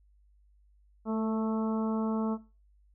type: harmonic tone with a mistuned harmonic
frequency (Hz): 220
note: A3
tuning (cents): 0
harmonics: 1 / 2 / 3 / 4 / 5 / 6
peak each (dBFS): -29 / -35 / -39 / -41 / -43 / -45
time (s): 1.05-2.38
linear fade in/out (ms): 50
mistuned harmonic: 2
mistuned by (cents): +17
effects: noise-tail reverb RT60 0.3 s tail -18 dB re dry + added 50 Hz sine -60 dBFS peak until 2.94 s